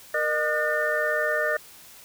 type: tone cluster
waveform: sine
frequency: 467 / 609 / 1213 / 1454 / 1804 Hz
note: A#4 / D#5 / D#6 / F#6 / A6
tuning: +3 / -37 / -44 / -31 / +43 cents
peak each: -32 / -26 / -33 / -30 / -26 dBFS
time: 0.14-1.57 s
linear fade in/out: 5 ms
effects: white hiss -48 dBFS RMS until 2.04 s